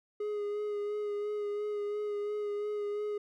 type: tone with vibrato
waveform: triangle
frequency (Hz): 415.3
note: G#4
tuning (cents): 0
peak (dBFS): -30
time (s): 0.2-3.18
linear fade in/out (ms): 5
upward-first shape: sine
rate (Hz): 2.9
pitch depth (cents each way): 21
effects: none